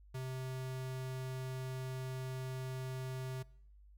square tone, 130 Hz, C3, 11 cents flat, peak -40 dBFS, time 0.14-3.43 s, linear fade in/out 10 ms, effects noise-tail reverb RT60 0.8 s tail -24 dB re dry + added 50 Hz sine -57 dBFS peak until 3.97 s

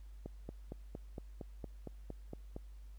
click train, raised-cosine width 2 ms, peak -30 dBFS, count 11, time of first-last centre 0.26-2.564 s, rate 4.34 Hz, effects added 50 Hz sine -49 dBFS peak until 2.98 s + pink hiss -72 dBFS RMS until 2.98 s

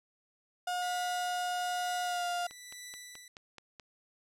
35% pulse tone with pitch glide, 718 to 704 Hz, F5 to F5, +48 to +14 cents, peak -30 dBFS, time 0.67-2.47 s, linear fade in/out 5 ms, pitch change -34 cents, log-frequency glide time 2.03-2.25 s
10% pulse tone with tremolo, 1975.5 Hz, B6, in tune, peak -34 dBFS, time 0.82-3.28 s, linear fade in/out 2 ms, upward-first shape triangle, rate 1.1 Hz, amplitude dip 65%
click train, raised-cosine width 0.2 ms, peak -30 dBFS, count 7, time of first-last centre 2.51-3.798 s, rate 4.66 Hz
effects low-pass 11000 Hz 12 dB/octave

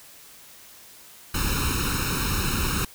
pink noise with comb filter, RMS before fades -25 dBFS, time 1.34-2.85 s, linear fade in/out 5 ms, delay 0.75 ms, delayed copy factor +1, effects white hiss -48 dBFS RMS until 2.94 s

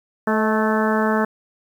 harmonic tone with a mistuned harmonic, 218.1 Hz, A3, 15 cents flat, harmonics 1 / 2 / 3 / 4 / 5 / 6 / 7 / 8, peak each -20 / -23 / -25 / -26 / -27 / -28 / -28 / -29 dBFS, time 0.27-1.25 s, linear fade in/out 5 ms, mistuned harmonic 3, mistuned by -30 cents, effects 8-bit

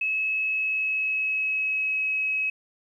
sine tone with pitch glide, 2583 to 2559 Hz, E7 to D#7, -36 to +48 cents, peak -23 dBFS, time 0.01-2.5 s, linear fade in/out 5 ms, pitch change -16 cents, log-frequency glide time 0.3-2.03 s, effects 10-bit

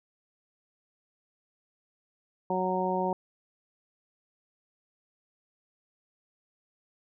harmonic tone, 185 Hz, F#3, in tune, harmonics 1 / 2 / 3 / 4 / 5, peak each -33 / -32 / -33 / -33 / -31 dBFS, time 2.5-3.13 s, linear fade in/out 2 ms, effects none

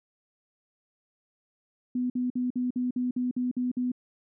sine tone bursts, 249 Hz, B3, 14 cents sharp, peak -25 dBFS, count 10, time 1.95-3.918 s, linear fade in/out 5 ms, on 150 ms, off 52 ms, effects none

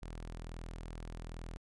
sawtooth tone, 41.2 Hz, E1, in tune, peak -39 dBFS, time 0.02-1.57 s, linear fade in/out 0 ms, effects resampled to 24000 Hz

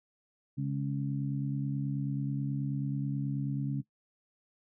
harmonic tone, 69.3 Hz, C#2, in tune, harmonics 2 / 3 / 4, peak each -31 / -38 / -37 dBFS, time 0.57-3.82 s, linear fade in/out 20 ms, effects noise-tail reverb RT60 0.1 s tail -18 dB re dry

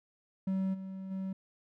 triangle tone with level steps, 190.7 Hz, G3, 47 cents flat, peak -27 / -37 / -32 dBFS, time 0.47-1.33 s, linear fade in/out 5 ms, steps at 0.73 / 1.1 s, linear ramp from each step 20 ms, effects none

